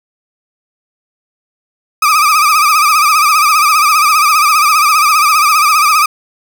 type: tone with vibrato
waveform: 35% pulse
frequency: 1221 Hz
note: D#6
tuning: 33 cents flat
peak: -5 dBFS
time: 2.02-6.06 s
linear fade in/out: 5 ms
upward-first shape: sine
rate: 15 Hz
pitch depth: 93 cents each way
effects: none